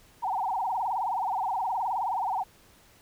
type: tone with vibrato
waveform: sine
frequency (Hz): 842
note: G#5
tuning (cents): +24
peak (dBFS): -26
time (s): 0.22-2.44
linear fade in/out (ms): 20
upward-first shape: sine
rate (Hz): 19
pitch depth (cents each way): 230
effects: pink hiss -58 dBFS RMS until 3.01 s